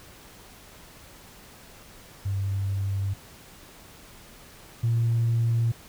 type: tone pair in turn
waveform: sine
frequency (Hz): 98 / 115.94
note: G2 / A#2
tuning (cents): 0 / -9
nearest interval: minor third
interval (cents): 291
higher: second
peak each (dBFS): -24 / -19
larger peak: second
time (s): 2.25-3.14 / 4.83-5.72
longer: neither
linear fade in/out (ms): 10
effects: tanh soft clip ceiling -17 dBFS + pink hiss -49 dBFS RMS until 5.88 s